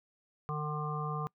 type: harmonic tone with a mistuned harmonic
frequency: 150.9 Hz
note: D3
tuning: 47 cents sharp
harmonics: 1 / 3 / 5 / 7 / 8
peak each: -35 / -42 / -43 / -41 / -40 dBFS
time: 0.49-1.27 s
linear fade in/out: 0 ms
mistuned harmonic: 8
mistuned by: -18 cents
effects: noise-tail reverb RT60 0.1 s tail -25 dB re dry